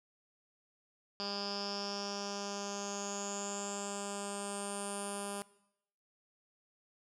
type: tone with low-pass filter sweep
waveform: 10% pulse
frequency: 201.2 Hz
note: G3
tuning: 45 cents sharp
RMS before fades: -40 dBFS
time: 1.2-5.42 s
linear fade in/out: 0 ms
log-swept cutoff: 4800 to 10000 Hz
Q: 9.9
effects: noise-tail reverb RT60 0.8 s tail -20 dB re dry